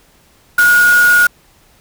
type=tone in noise; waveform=sine; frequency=1443 Hz; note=F#6; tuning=44 cents flat; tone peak=-6 dBFS; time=0.58-1.27 s; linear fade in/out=5 ms; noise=white; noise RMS=-21 dBFS; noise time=0.58-1.27 s; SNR=+12 dB; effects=pink hiss -50 dBFS RMS until 1.8 s